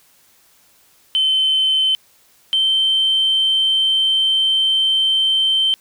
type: tone pair in turn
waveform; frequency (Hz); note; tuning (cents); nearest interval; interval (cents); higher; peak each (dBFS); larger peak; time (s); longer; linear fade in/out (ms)
sine; 3074 / 3110; G7 / G7; -35 / -14; unison; 21; second; -12; neither; 1.15-1.95 / 2.53-5.74; second; 0
effects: tanh soft clip ceiling -9 dBFS + white hiss -54 dBFS RMS until 5.8 s